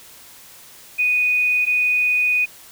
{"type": "tone pair in turn", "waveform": "sine", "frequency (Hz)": [2481, 2481], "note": ["D#7", "D#7"], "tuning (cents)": [-6, -6], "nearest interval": "unison", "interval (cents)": 0, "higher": "neither", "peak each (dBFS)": [-15, -15], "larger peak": "neither", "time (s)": [[0.98, 1.66], [1.66, 2.46]], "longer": "second", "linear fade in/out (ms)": 20, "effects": ["white hiss -44 dBFS RMS until 2.71 s"]}